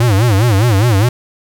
square tone with vibrato, 108.6 Hz, A2, 22 cents flat, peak -9 dBFS, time 0-1.09 s, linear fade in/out 5 ms, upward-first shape sine, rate 4.9 Hz, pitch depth 230 cents each way, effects none

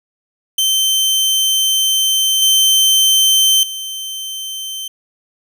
sawtooth tone with level steps, 3100 Hz, G7, 20 cents flat, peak -9 / -6 / -20 dBFS, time 0.58-4.88 s, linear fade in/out 5 ms, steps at 2.42 / 3.63 s, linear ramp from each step 2 ms, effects none

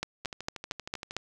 two click trains, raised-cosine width 0.2 ms, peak -21 / -14 dBFS, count 12 / 6, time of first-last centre 0.25-1.109 / 0.03-1.166 s, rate 12.8 / 4.4 Hz, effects none

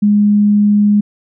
sine tone, 206.8 Hz, G#3, 7 cents flat, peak -7 dBFS, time 0.02-1.01 s, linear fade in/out 10 ms, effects none

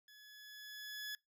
20% pulse tone with level ramp, 1700 Hz, G#6, 40 cents sharp, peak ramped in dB -54 to -36 dBFS, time 0.08-1.15 s, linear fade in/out 2 ms, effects noise-tail reverb RT60 0.2 s tail -25 dB re dry

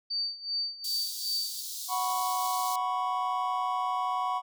sine tone with tremolo, 4601 Hz, D8, 36 cents flat, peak -27 dBFS, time 0.1-1.61 s, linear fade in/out 10 ms, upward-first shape sine, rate 2.6 Hz, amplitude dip 85%
pink high-pass noise, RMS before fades -38 dBFS, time 0.84-2.76 s, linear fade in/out 5 ms, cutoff 3800 Hz, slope 48 dB/octave
triangle chord, F# suspended fourth, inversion none, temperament equal, 740 / 987.8 / 1108.7 Hz, F#5 / B5 / C#6, 0 / 0 / 0 cents, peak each -30 dBFS, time 1.88-4.42 s, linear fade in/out 50 ms
effects none

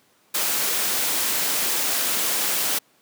white noise, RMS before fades -23 dBFS, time 0.34-2.79 s, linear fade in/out 10 ms, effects pink hiss -60 dBFS RMS until 3.01 s + high-pass 200 Hz 12 dB/octave

